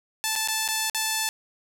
5% pulse tone with dropouts, 877 Hz, A5, 6 cents flat, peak -12 dBFS, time 0.24-1.29 s, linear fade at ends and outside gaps 0 ms, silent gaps 0.355-0.36 / 0.476-0.485 / 0.678-0.686 / 0.898-0.947 s, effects none

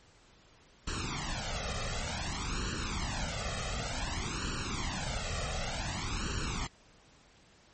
pink noise with flanger, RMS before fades -35 dBFS, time 0.87-6.67 s, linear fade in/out 5 ms, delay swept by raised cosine 0.7 to 1.6 ms, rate 0.55 Hz, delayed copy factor +0.85, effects pink hiss -61 dBFS RMS until 7.73 s + MP3 32 kbps

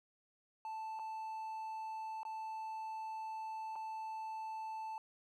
triangle tone with dropouts, 880 Hz, A5, in tune, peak -39 dBFS, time 0.65-4.98 s, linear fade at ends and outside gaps 1 ms, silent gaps 0.991-0.995 / 2.232-2.251 / 3.756-3.76 s, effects none

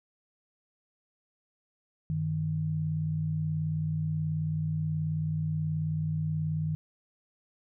sine tone pair together, 96.95 / 155.56 Hz, G2 / D#3, -19 / 0 cents, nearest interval minor sixth, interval 819 cents, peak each -35 / -28 dBFS, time 2.1-6.75 s, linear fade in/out 0 ms, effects none

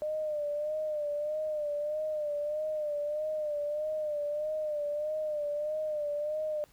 sine tone with vibrato, 602 Hz, D5, 43 cents sharp, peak -30 dBFS, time 0.02-6.64 s, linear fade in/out 0 ms, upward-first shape sine, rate 1.6 Hz, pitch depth 51 cents each way, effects pink hiss -63 dBFS RMS until 6.72 s

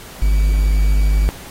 triangle tone with quantisation, 50.7 Hz, G#1, 41 cents flat, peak -9 dBFS, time 0.22-1.29 s, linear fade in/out 0 ms, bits 6, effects pink hiss -37 dBFS RMS until 1.5 s + AAC 48 kbps

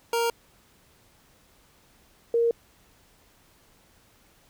25% pulse / sine tone pair in turn, 466.2 / 466.2 Hz, A#4 / A#4, 0 / 0 cents, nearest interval unison, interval 0 cents, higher neither, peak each -19 dBFS, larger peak neither, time 0.13-0.3 / 2.34-2.51 s, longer neither, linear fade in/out 2 ms, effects pink hiss -60 dBFS RMS until 4.49 s

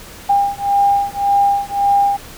sine beating tone pair, 802 / 803.8 Hz, G5 / G5, +39 / +43 cents, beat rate 1.8 Hz, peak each -15 dBFS, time 0.29-2.17 s, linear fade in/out 10 ms, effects pink hiss -36 dBFS RMS until 2.37 s

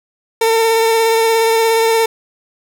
30% pulse tone with vibrato, 451.9 Hz, A4, 46 cents sharp, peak -8 dBFS, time 0.41-2.06 s, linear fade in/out 5 ms, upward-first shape triangle, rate 17 Hz, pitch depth 22 cents each way, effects none

